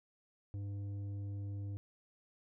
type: tone with tanh clipping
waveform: sine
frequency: 100.3 Hz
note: G2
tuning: 40 cents sharp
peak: -40 dBFS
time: 0.54-1.77 s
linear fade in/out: 0 ms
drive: 8 dB
effects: none